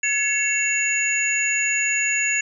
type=tone cluster; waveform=sine; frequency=1697 / 2196 / 2715 / 6830 Hz; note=G#6 / C#7 / F7 / G#8; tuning=+37 / -17 / -50 / +48 cents; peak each=-26 / -24 / -24 / -24 dBFS; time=0.03-2.41 s; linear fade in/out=5 ms; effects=none